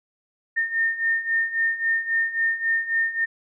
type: beating tone pair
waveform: sine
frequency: 1819 / 1822.7 Hz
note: A#6 / A#6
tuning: -43 / -39 cents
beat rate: 3.7 Hz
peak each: -26 / -22 dBFS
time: 0.56-3.26 s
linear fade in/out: 20 ms
effects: none